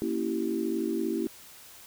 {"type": "chord", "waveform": "sine", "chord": "A# diminished seventh", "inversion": "none", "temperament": "equal with one note detuned", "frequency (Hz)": [233.1, 277.2, 329.6, 386.8], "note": ["A#3", "C#4", "E4", "G4"], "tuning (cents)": [0, 0, 0, -23], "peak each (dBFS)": [-33, -35, -30, -33], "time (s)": [0.02, 1.27], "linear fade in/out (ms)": 0, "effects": ["white hiss -50 dBFS RMS until 1.86 s"]}